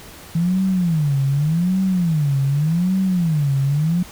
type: tone with vibrato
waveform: sine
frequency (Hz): 161.2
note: E3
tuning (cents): -38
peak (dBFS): -15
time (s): 0.35-4.03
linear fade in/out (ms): 5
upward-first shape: sine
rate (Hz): 0.85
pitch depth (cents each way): 290
effects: pink hiss -40 dBFS RMS until 4.11 s